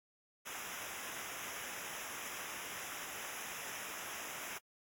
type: noise with comb filter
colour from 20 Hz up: pink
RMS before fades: -45 dBFS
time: 0.45-4.59 s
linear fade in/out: 20 ms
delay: 0.23 ms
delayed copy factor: -1
effects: AAC 64 kbps